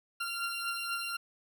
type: beating tone pair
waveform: 20% pulse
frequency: 1381 / 1385.1 Hz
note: F6 / F6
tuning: -20 / -15 cents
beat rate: 4.1 Hz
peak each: -30 / -34 dBFS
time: 0.2-1.17 s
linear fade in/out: 10 ms
effects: none